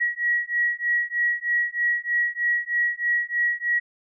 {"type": "beating tone pair", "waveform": "sine", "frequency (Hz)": [1912, 1915.2], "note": ["A#6", "A#6"], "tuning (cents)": [43, 46], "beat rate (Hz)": 3.2, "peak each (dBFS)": -24, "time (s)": [0, 3.8], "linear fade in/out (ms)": 20, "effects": []}